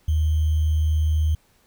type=tone with sample-and-hold; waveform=sine; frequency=77.9 Hz; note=D#2; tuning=3 cents sharp; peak=-17 dBFS; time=0.08-1.35 s; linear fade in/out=5 ms; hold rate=3150 Hz; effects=pink hiss -61 dBFS RMS until 1.66 s